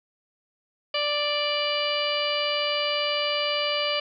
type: harmonic tone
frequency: 587.3 Hz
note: D5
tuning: in tune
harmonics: 1 / 2 / 3 / 4 / 5 / 6 / 7 / 8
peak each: -28 / -32 / -38 / -31 / -28 / -39 / -38 / -33 dBFS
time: 0.94-4 s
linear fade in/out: 5 ms
effects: none